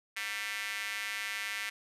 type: tone with high-pass filter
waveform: square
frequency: 104.6 Hz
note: G#2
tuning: 13 cents sharp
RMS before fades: -37 dBFS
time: 0.16-1.7 s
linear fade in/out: 10 ms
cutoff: 2000 Hz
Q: 2.9
effects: resampled to 32000 Hz